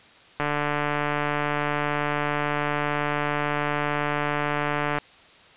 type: click train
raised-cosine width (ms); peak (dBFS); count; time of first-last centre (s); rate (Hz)
0.5; -10; 675; 0.4-4.985; 147
effects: white hiss -51 dBFS RMS until 5.56 s + resampled to 8000 Hz